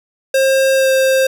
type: tone with pitch glide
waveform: square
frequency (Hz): 534 to 528.8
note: C5 to C5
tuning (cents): +35 to +18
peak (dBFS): -11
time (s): 0.34-1.27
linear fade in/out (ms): 5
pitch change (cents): -17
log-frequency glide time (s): 0.75-0.9
effects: none